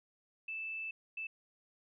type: tone bursts at uneven times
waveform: sine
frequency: 2637 Hz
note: E7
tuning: in tune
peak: -38 dBFS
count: 2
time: 0.48-0.91 / 1.17-1.27 s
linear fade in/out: 5 ms
effects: none